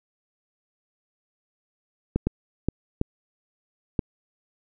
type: clicks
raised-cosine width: 3 ms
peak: -9 dBFS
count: 5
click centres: 2.16 / 2.27 / 2.686 / 3.014 / 3.992 s
effects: none